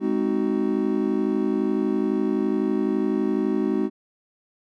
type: chord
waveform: triangle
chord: Ab dominant seventh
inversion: none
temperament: just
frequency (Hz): 207.7 / 259.6 / 311.5 / 373.8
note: Ab3 / C4 / Eb4 / Gb4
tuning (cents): 0 / -13 / +2 / +18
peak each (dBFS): -24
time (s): 0-3.9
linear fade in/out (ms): 50
effects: none